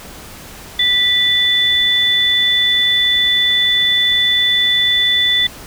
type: tone pair together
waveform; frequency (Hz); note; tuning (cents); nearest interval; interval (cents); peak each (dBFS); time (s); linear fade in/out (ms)
sine; 1966 / 3490; B6 / A7; -8 / -15; minor seventh; 993; -17 / -12; 0.79-5.47; 5
effects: pink hiss -35 dBFS RMS until 5.66 s